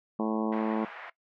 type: harmonic tone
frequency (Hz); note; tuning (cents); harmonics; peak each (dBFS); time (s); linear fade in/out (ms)
109.6; A2; -6; 2 / 3 / 4 / 5 / 6 / 7 / 8 / 9 / 10; -29 / -33 / -35 / -37 / -39 / -40 / -41 / -42 / -43; 0.19-0.85; 5
type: band-pass noise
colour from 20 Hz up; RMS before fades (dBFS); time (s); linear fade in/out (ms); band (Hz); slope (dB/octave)
white; -44; 0.52-1.1; 5; 610 to 2000; 24
effects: noise-tail reverb RT60 0.1 s tail -17 dB re dry